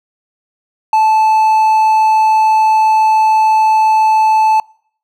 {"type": "tone with hard clipping", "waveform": "triangle", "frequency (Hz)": 873, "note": "A5", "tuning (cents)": -14, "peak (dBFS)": -8, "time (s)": [0.93, 4.6], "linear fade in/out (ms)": 2, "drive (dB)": 6, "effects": ["noise-tail reverb RT60 0.6 s tail -26 dB re dry"]}